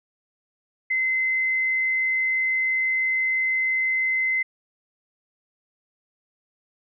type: tone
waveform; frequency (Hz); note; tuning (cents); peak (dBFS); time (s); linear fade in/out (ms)
sine; 2057; C7; -30; -20; 0.9-4.43; 10
effects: none